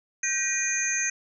sine tone cluster, 1556 / 1906 / 2443 / 6260 / 6660 Hz, G6 / A#6 / D#7 / G8 / G#8, -13 / +38 / -32 / -3 / +4 cents, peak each -34 / -31 / -31 / -27 / -33 dBFS, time 0.23-1.1 s, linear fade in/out 5 ms, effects none

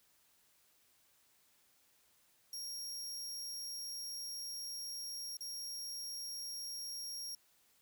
sawtooth tone with dropouts, 5588 Hz, F8, in tune, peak -39 dBFS, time 2.53-7.35 s, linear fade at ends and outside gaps 2 ms, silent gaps 5.37-5.407 s, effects white hiss -71 dBFS RMS until 7.81 s

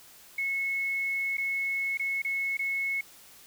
sine tone with dropouts, 2190 Hz, C#7, 22 cents flat, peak -27 dBFS, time 0.38-3.01 s, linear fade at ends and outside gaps 5 ms, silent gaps 1.371-1.38 / 1.974-1.995 / 2.22-2.247 / 2.571-2.591 s, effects white hiss -53 dBFS RMS until 3.46 s

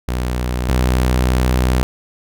sawtooth tone pair in turn, 61.74 / 62.75 Hz, B1 / B1, 0 / +28 cents, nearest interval unison, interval 28 cents, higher second, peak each -14 / -9 dBFS, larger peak second, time 0.08-0.69 / 0.69-1.83 s, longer second, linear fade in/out 0 ms, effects none

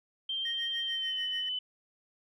sine tone with pitch glide, 3156 to 3013 Hz, G7 to F#7, +11 to +31 cents, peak -31 dBFS, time 0.29-1.59 s, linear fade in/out 5 ms, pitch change -80 cents, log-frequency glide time 0.83-1.22 s
triangle tone with tremolo, 1864.7 Hz, A#6, in tune, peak -35 dBFS, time 0.45-1.49 s, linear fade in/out 5 ms, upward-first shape sine, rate 6.8 Hz, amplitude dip 85%
effects none

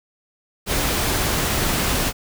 pink noise, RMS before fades -21 dBFS, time 0.66-2.13 s, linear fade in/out 50 ms, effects none

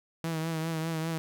sawtooth tone with vibrato, 161.8 Hz, E3, 32 cents flat, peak -26 dBFS, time 0.24-1.18 s, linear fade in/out 0 ms, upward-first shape triangle, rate 5 Hz, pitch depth 49 cents each way, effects none

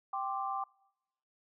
sine chord, G suspended fourth, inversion none, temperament equal, 784 / 1046.5 / 1174.7 Hz, G5 / C6 / D6, 0 / 0 / 0 cents, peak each -36 / -40 / -37 dBFS, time 0.13-0.64 s, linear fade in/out 5 ms, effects noise-tail reverb RT60 0.9 s tail -25 dB re dry

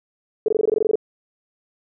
sine tone bursts, 433.2 Hz, A4, 27 cents flat, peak -14 dBFS, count 12, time 0.46-0.956 s, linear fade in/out 2 ms, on 23 ms, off 20 ms, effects none

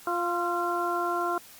harmonic tone with a mistuned harmonic, 349.2 Hz, F4, in tune, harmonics 1 / 2 / 3 / 4, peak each -31 / -31 / -31 / -31 dBFS, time 0.07-1.38 s, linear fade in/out 2 ms, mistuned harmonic 4, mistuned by -31 cents, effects white hiss -50 dBFS RMS until 1.59 s + Opus 48 kbps

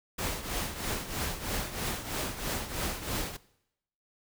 pink noise with tremolo, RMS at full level -31 dBFS, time 0.18-3.37 s, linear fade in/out 10 ms, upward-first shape triangle, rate 3.1 Hz, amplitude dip 75%, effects noise-tail reverb RT60 0.8 s tail -20 dB re dry

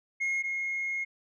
sine tone pair in turn, 2153 / 2153 Hz, C7 / C7, +49 / +49 cents, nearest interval unison, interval 0 cents, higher neither, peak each -24 / -28 dBFS, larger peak first, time 0.2-0.43 / 0.43-1.05 s, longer second, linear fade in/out 20 ms, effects tanh soft clip ceiling -26 dBFS

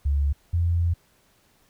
sine tone pair in turn, 71 / 85.39 Hz, C#2 / F2, +42 / -38 cents, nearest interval minor third, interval 320 cents, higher second, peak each -19 dBFS, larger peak neither, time 0.05-0.33 / 0.53-0.94 s, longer second, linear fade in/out 10 ms, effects pink hiss -62 dBFS RMS until 1.69 s

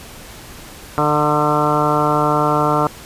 harmonic tone with a mistuned harmonic, 150 Hz, D3, 37 cents sharp, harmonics 1 / 2 / 3 / 4 / 5 / 6 / 7 / 8 / 9, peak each -22 / -22 / -22 / -22 / -22 / -22 / -22 / -22 / -22 dBFS, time 0.98-2.87 s, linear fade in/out 0 ms, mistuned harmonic 5, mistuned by -28 cents, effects pink hiss -37 dBFS RMS until 3.05 s + resampled to 32000 Hz

